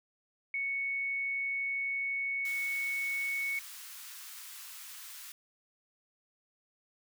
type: tone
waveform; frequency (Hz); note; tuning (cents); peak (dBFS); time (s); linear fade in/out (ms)
sine; 2217; C#7; 0; -31; 0.54-3.59; 2
type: high-pass noise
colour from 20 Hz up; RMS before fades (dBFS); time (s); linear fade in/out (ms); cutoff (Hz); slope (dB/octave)
white; -47; 2.45-5.32; 2; 1100; 24
effects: none